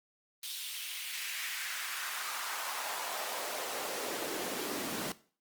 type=noise with high-pass filter sweep; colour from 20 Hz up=pink; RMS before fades=-38 dBFS; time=0.43-5.12 s; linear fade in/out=2 ms; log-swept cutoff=3700 to 220 Hz; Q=1.8; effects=noise-tail reverb RT60 0.4 s tail -17 dB re dry + Opus 32 kbps